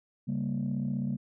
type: chord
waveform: sine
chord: G diminished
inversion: second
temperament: equal with one note detuned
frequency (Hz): 138.59 / 197.13 / 233.1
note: Db3 / G3 / Bb3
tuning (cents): 0 / +10 / 0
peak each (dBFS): -32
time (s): 0.27-1.17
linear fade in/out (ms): 20
effects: tanh soft clip ceiling -23 dBFS